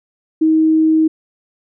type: tone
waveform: sine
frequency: 316.6 Hz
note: D#4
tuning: 30 cents sharp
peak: -9 dBFS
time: 0.41-1.08 s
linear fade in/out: 10 ms
effects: none